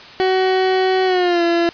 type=tone with pitch glide; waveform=30% pulse; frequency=375.3 to 340.2 Hz; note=F#4 to F4; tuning=+25 to -45 cents; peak=-11 dBFS; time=0.2-1.69 s; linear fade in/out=0 ms; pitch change=-170 cents; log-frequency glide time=1.05-1.43 s; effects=white hiss -38 dBFS RMS until 1.73 s + resampled to 11025 Hz